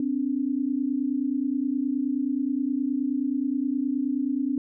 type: tone pair together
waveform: sine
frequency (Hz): 257.7 / 287.2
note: C4 / D4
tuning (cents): -26 / -39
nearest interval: major second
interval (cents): 187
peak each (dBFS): -26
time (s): 0-4.58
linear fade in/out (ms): 2
effects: none